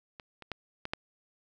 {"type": "clicks", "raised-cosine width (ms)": 0.3, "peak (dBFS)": [-28, -30, -19, -20, -15], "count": 5, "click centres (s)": [0.198, 0.423, 0.517, 0.854, 0.935], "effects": []}